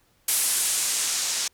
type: noise with low-pass filter sweep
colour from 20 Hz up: blue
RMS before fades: -25 dBFS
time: 0.28-1.48 s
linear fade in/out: 5 ms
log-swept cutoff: 11000 to 6200 Hz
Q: 1.3
effects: pink hiss -64 dBFS RMS until 1.53 s